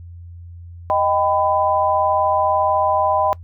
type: chord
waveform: sine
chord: Eb augmented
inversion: none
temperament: equal with one note detuned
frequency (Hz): 622.3 / 784 / 1002.1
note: Eb5 / G5 / B5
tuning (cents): 0 / 0 / +25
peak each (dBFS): -19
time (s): 0.9-3.33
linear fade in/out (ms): 0
effects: noise-tail reverb RT60 0.1 s tail -21 dB re dry + added 86 Hz sine -34 dBFS peak until 3.43 s